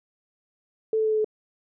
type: tone with pitch steps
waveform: sine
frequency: 440 / 437.5 / 434.9 / 432.4 / 430 Hz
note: A4 / A4 / A4 / A4 / A4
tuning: 0 / -10 / -20 / -30 / -40 cents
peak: -20 dBFS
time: 0.93-1.245 s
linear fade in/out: 2 ms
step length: 63 ms
effects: none